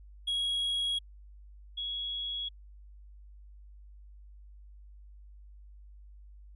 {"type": "tone pair in turn", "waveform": ["triangle", "sine"], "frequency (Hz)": [3312, 3337], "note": ["G#7", "G#7"], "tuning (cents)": [-5, 8], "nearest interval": "unison", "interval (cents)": 13, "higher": "second", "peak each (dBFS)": [-27, -33], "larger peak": "first", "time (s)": [[0.27, 0.99], [1.77, 2.49]], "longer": "neither", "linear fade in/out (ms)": 10, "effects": ["added 50 Hz sine -49 dBFS peak until 6.55 s", "resampled to 24000 Hz"]}